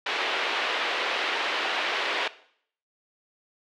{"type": "band-pass noise", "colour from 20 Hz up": "white", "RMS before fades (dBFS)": -28, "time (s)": [0.06, 2.28], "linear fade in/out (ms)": 5, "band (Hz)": [360, 3300], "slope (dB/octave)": 24, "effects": ["noise-tail reverb RT60 0.6 s tail -17 dB re dry"]}